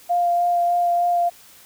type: tone with vibrato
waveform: sine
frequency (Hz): 698.5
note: F5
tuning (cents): 0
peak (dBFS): -16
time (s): 0.09-1.3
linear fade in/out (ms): 20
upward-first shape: sine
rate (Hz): 3.3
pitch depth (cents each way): 11
effects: white hiss -48 dBFS RMS until 1.65 s